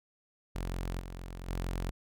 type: tone with level steps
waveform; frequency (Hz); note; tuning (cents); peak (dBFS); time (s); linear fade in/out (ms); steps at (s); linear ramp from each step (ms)
sawtooth; 44.35; F1; +27; -30 / -37 / -29; 0.55-1.91; 10; 0.99 / 1.48; 10
effects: none